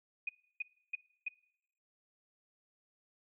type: tone bursts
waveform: sine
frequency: 2478 Hz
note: D#7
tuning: 8 cents flat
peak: -33 dBFS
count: 4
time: 0.27-1.284 s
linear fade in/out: 5 ms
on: 21 ms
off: 310 ms
effects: noise-tail reverb RT60 0.8 s tail -23 dB re dry